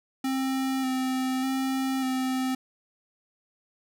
square tone with vibrato, 262.1 Hz, C4, 3 cents sharp, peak -26 dBFS, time 0.24-2.55 s, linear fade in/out 5 ms, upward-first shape square, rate 0.84 Hz, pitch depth 18 cents each way, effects none

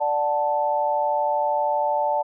sine chord, D major, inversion none, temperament equal, 587.3 / 740 / 880 Hz, D5 / F#5 / A5, 0 / 0 / 0 cents, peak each -24 / -27 / -22 dBFS, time 0-2.23 s, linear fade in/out 20 ms, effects none

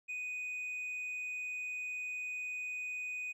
triangle tone with tanh clipping, 2489 Hz, D#7, in tune, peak -38 dBFS, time 0.08-3.33 s, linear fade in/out 20 ms, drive 7 dB, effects none

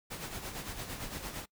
pink noise with tremolo, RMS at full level -39 dBFS, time 0.1-1.46 s, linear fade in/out 20 ms, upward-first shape sine, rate 8.8 Hz, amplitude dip 55%, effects noise-tail reverb RT60 0.1 s tail -23 dB re dry

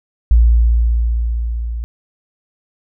sine tone with level ramp, 57.7 Hz, A#1, 17 cents flat, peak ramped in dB -5 to -20 dBFS, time 0.31-1.84 s, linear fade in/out 0 ms, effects none

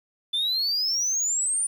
sine exponential sweep, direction up, 3495 to 9400 Hz, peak -20 dBFS, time 0.33-1.67 s, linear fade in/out 10 ms, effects tanh soft clip ceiling -21 dBFS + 9-bit

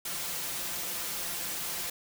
white noise with comb filter, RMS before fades -35 dBFS, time 0.05-1.9 s, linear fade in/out 5 ms, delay 5.8 ms, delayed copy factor +0.5, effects none

